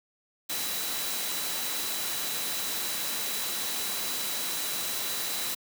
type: tone in noise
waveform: sine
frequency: 3951 Hz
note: B7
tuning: in tune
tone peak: -38 dBFS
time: 0.49-5.55 s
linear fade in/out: 10 ms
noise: white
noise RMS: -32 dBFS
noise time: 0.49-5.55 s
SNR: -9 dB
effects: high-pass 150 Hz 12 dB/octave